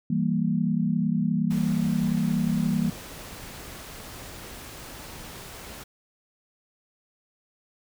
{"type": "chord", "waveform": "sine", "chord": "E diminished", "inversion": "none", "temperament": "equal", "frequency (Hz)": [164.81, 196, 233.1], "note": ["E3", "G3", "Bb3"], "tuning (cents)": [0, 0, 0], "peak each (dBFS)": -26, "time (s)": [0.1, 2.9], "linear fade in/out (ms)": 5}
{"type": "noise", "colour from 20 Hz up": "pink", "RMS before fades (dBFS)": -41, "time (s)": [1.5, 5.84], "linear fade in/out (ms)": 10}
{"effects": []}